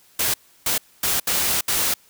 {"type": "noise bursts at uneven times", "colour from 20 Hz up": "white", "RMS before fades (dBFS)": -21, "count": 5, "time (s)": [[0.19, 0.34], [0.66, 0.78], [1.03, 1.2], [1.27, 1.61], [1.68, 1.94]], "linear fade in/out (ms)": 5, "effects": ["white hiss -55 dBFS RMS until 2.09 s"]}